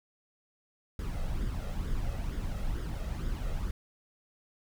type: noise with flanger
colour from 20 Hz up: brown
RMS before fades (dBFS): -33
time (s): 0.99-3.71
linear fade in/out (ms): 2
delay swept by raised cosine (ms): 0.58 to 1.58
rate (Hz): 2.2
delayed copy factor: +0.55
effects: none